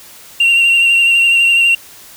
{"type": "tone with vibrato", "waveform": "sine", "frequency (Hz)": 2755, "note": "F7", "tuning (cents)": -24, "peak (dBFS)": -5, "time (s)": [0.4, 1.75], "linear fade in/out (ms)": 5, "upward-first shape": "sine", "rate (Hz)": 12, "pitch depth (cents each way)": 25, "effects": ["tanh soft clip ceiling -6 dBFS", "white hiss -38 dBFS RMS until 2.16 s"]}